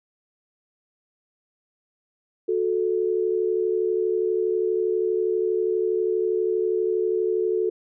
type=tone pair together; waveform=sine; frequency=365.5 / 437.9 Hz; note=F#4 / A4; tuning=-21 / -8 cents; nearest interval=minor third; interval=313 cents; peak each=-23 dBFS; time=2.48-7.7 s; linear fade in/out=10 ms; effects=none

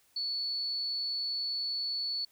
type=tone; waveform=sine; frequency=4435 Hz; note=C#8; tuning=in tune; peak=-31 dBFS; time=0.16-2.25 s; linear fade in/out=5 ms; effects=white hiss -67 dBFS RMS until 2.31 s

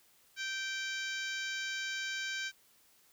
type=harmonic tone with a mistuned harmonic; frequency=780 Hz; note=G5; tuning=9 cents flat; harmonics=2 / 3 / 4 / 5 / 6 / 7 / 8 / 9; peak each=-38 / -42 / -44 / -46 / -48 / -49 / -50 / -51 dBFS; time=0.36-2.52 s; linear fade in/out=50 ms; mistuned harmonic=5; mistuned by=-24 cents; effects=white hiss -66 dBFS RMS until 3.12 s

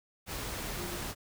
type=tone in noise; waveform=sine; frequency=351.8 Hz; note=F4; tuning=13 cents sharp; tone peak=-41 dBFS; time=0.76-1.02 s; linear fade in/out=50 ms; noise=pink; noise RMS=-38 dBFS; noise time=0.26-1.15 s; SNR=-6 dB; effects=none

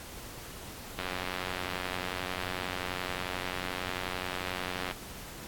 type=click train; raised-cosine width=0.3 ms; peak=-17 dBFS; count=359; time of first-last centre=0.99-4.911 s; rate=91.3 Hz; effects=pink hiss -45 dBFS RMS until 5.47 s + AAC 64 kbps

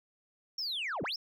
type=linear two-way sweep; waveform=sine; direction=down then up; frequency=5588 to 111.4 to 5588 Hz; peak=-31 dBFS; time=0.58-1.16 s; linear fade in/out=5 ms; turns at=1.03 s; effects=tanh soft clip ceiling -31 dBFS

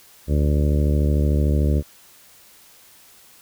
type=harmonic tone; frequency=73.42 Hz; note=D2; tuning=in tune; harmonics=1 / 2 / 3 / 4 / 5 / 6 / 7 / 8; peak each=-17 / -23 / -27 / -29 / -31 / -33 / -34 / -35 dBFS; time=0.27-1.83 s; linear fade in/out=50 ms; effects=white hiss -50 dBFS RMS until 3.41 s

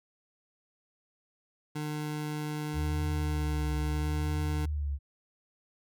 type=tone; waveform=25% pulse; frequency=150.9 Hz; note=D3; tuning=47 cents sharp; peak=-29 dBFS; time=1.75-4.66 s; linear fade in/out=10 ms
type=tone with vibrato; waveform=sine; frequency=74.6 Hz; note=D2; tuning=28 cents sharp; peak=-29 dBFS; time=2.73-4.99 s; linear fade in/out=50 ms; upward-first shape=triangle; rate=0.75 Hz; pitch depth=170 cents each way
effects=none

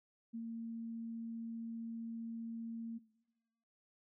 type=tone; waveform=sine; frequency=228.8 Hz; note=A#3; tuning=32 cents flat; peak=-40 dBFS; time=0.33-2.99 s; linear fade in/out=20 ms; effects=noise-tail reverb RT60 1.0 s tail -20 dB re dry

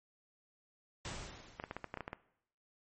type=noise with exponential decay; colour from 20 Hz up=pink; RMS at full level=-41 dBFS; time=1.05-2.11 s; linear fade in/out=1 ms; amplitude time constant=230 ms
type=clicks; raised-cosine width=0.5 ms; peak=-25 dBFS; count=10; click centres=1.599 / 1.639 / 1.711 / 1.766 / 1.843 / 1.941 / 1.973 / 2.007 / 2.079 / 2.131 s
effects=noise-tail reverb RT60 0.7 s tail -18 dB re dry + MP3 32 kbps

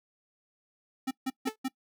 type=tone bursts; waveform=square; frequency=263 Hz; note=C4; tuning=9 cents sharp; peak=-29 dBFS; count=4; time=1.07-1.684 s; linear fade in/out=10 ms; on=41 ms; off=150 ms
type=tone with exponential decay; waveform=sawtooth; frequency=435.7 Hz; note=A4; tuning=17 cents flat; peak=-24 dBFS; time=1.47-1.56 s; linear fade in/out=5 ms; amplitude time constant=19 ms
effects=noise-tail reverb RT60 0.1 s tail -22 dB re dry

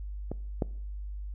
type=clicks; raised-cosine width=2 ms; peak=-20 / -14 dBFS; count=2; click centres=0.316 / 0.622 s; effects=noise-tail reverb RT60 0.6 s tail -22 dB re dry + added 50 Hz sine -35 dBFS peak until 1.34 s

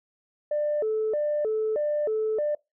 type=tone with vibrato; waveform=sine; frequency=509 Hz; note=C5; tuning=48 cents flat; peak=-22 dBFS; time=0.51-2.55 s; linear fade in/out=5 ms; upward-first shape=square; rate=1.6 Hz; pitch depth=270 cents each way; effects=noise-tail reverb RT60 0.2 s tail -23 dB re dry + tanh soft clip ceiling -19 dBFS

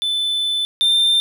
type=tone pair in turn; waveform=triangle; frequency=3515 / 3587 Hz; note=A7 / A7; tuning=-2 / +33 cents; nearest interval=unison; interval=35 cents; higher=second; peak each=-16 / -11 dBFS; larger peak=second; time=0.02-0.65 / 0.81-1.2 s; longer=first; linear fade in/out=0 ms; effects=none

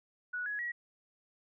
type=tone with pitch steps; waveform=sine; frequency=1469 / 1677.7 / 1916.1 Hz; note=F#6 / G#6 / A#6; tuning=-13 / +17 / +47 cents; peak=-34 dBFS; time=0.33-0.72 s; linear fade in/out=10 ms; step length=130 ms; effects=none

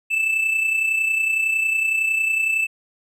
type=tone with amplitude modulation; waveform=triangle; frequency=2637 Hz; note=E7; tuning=in tune; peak=-14 dBFS; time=0.1-2.67 s; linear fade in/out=20 ms; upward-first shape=sine; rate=30.9 Hz; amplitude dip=50%; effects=none

